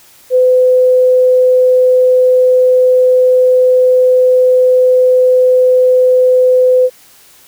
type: tone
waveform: sine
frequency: 507 Hz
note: B4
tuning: 45 cents sharp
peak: -5 dBFS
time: 0.3-6.9 s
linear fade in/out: 50 ms
effects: white hiss -43 dBFS RMS until 7.47 s